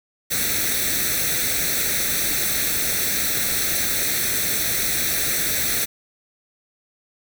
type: noise with comb filter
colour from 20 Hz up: white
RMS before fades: -22 dBFS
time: 0.3-5.86 s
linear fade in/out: 20 ms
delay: 0.5 ms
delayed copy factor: +0.75
effects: none